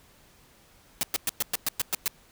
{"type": "noise bursts", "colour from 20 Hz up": "white", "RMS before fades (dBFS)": -26, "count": 9, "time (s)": [1.01, 2.079], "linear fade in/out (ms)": 0, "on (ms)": 21, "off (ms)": 110, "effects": ["pink hiss -58 dBFS RMS until 2.31 s"]}